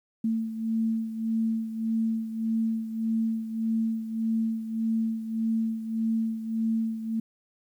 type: beating tone pair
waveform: sine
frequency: 223.8 / 225.5 Hz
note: A3 / A3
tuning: +30 / +43 cents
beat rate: 1.7 Hz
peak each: -26 / -32 dBFS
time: 0.24-7.2 s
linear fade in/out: 5 ms
effects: 10-bit